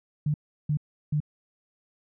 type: tone bursts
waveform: sine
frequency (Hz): 149.5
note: D3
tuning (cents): +31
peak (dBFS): -22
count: 3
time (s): 0.26-1.203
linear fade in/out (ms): 5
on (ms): 81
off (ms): 350
effects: none